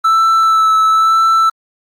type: tone with vibrato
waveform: triangle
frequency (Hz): 1318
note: E6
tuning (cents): -1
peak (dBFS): -6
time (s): 0.04-1.5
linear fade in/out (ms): 10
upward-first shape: sine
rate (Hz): 1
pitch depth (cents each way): 16
effects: Opus 32 kbps